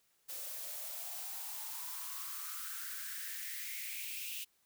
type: noise with high-pass filter sweep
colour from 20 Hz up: blue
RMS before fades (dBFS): -43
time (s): 0.28-4.45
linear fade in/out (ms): 20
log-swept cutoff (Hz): 500 to 2800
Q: 6
effects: white hiss -74 dBFS RMS until 4.65 s